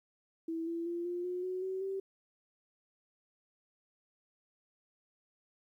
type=tone with pitch steps; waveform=sine; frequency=327.8 / 335.7 / 343.7 / 351.9 / 360.4 / 369 / 377.9 / 386.9 Hz; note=E4 / E4 / F4 / F4 / F#4 / F#4 / F#4 / G4; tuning=-10 / +32 / -28 / +13 / -45 / -5 / +37 / -23 cents; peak=-34 dBFS; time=0.48-2 s; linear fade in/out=5 ms; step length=190 ms; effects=12-bit